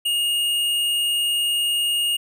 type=tone with hard clipping; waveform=sine; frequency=2850 Hz; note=F7; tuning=34 cents sharp; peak=-20 dBFS; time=0.05-2.17 s; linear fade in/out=10 ms; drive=16 dB; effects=none